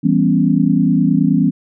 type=chord; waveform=sine; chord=C# half-diminished seventh; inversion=first; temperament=equal with one note detuned; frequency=164.81 / 196 / 246.9 / 276.4 Hz; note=E3 / G3 / B3 / C#4; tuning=0 / 0 / 0 / -5 cents; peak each=-16 dBFS; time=0.03-1.51 s; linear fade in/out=20 ms; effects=none